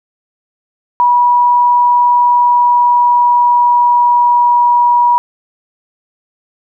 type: tone with pitch glide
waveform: sine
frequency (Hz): 971 to 964.3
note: B5 to B5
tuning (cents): -30 to -42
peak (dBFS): -6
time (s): 1-5.18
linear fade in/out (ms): 0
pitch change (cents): -12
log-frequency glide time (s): 1.83-4.63
effects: none